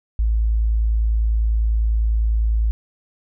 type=tone; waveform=sine; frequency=55 Hz; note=A1; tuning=in tune; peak=-15 dBFS; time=0.19-2.71 s; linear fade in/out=0 ms; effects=none